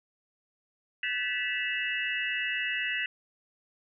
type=tone cluster; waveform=sine; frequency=1523 / 1735 / 1963 / 2645 / 2869 Hz; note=F#6 / A6 / B6 / E7 / F7; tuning=+50 / -25 / -11 / +5 / +46 cents; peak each=-39 / -36 / -32 / -34 / -37 dBFS; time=1.03-3.06 s; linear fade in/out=2 ms; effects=none